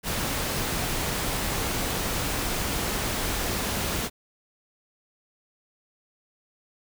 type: noise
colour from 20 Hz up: pink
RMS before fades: -28 dBFS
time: 0.03-4.1 s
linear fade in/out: 50 ms
effects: none